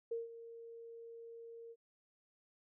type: tone with ADSR envelope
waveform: sine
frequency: 461.8 Hz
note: A#4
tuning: 16 cents flat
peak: -35 dBFS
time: 0.11-1.76 s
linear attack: 8 ms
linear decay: 160 ms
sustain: -14 dB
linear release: 48 ms
effects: none